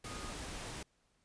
sine tone in noise, 1237 Hz, D#6, 10 cents flat, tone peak -50 dBFS, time 0.05-0.31 s, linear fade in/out 5 ms, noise pink, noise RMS -44 dBFS, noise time 0.04-0.83 s, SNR -9 dB, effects pink hiss -75 dBFS RMS until 1.24 s + resampled to 22050 Hz

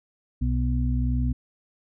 harmonic tone, 62 Hz, B1, 7 cents sharp, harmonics 1 / 2 / 4, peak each -23 / -27 / -29 dBFS, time 0.41-1.33 s, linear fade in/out 10 ms, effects none

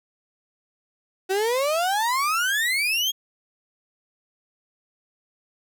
35% pulse exponential sweep, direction up, 370 to 3322 Hz, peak -19 dBFS, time 1.29-3.12 s, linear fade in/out 20 ms, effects none

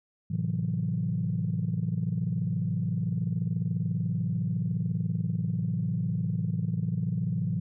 sine chord, F# half-diminished seventh, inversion first, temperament equal, 110 / 130.81 / 164.81 / 185 Hz, A2 / C3 / E3 / F#3, 0 / 0 / 0 / 0 cents, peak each -31 / -33 / -29 / -33 dBFS, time 0.3-7.6 s, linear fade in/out 10 ms, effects tanh soft clip ceiling -18 dBFS

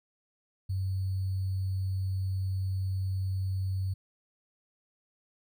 sine tone with sample-and-hold, 94.9 Hz, F#2, 44 cents sharp, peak -28 dBFS, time 0.69-3.94 s, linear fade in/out 10 ms, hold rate 4410 Hz, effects none

